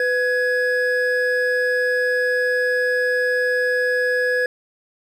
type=tone pair together; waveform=triangle; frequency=498.9 / 1678 Hz; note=B4 / G#6; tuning=+17 / +17 cents; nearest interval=octave + major sixth; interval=2100 cents; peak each=-18 dBFS; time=0-4.46 s; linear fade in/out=2 ms; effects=none